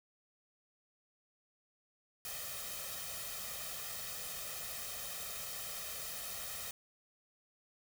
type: noise with comb filter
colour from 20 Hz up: white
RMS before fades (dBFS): -43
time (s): 2.25-6.71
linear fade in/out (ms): 2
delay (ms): 1.6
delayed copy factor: +0.8
effects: none